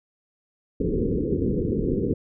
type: low-pass noise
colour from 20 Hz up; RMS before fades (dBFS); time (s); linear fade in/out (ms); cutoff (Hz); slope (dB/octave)
white; -24; 0.8-2.14; 5; 480; 96
effects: none